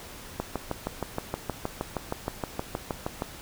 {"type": "click train", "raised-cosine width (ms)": 1, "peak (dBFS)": -14, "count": 19, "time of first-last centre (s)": [0.4, 3.221], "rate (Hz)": 6.38, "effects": ["pink hiss -44 dBFS RMS until 3.41 s"]}